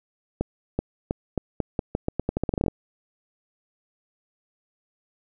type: accelerating click train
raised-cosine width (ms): 2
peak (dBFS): -10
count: 19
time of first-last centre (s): 0.41-2.682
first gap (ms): 380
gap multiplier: 0.84
effects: none